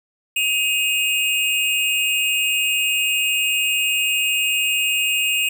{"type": "tone pair together", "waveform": "square", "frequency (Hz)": [2527, 2820], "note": ["D#7", "F7"], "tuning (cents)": [26, 16], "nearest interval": "major second", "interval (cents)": 190, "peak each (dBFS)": -21, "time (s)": [0.36, 5.49], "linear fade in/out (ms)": 5, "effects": []}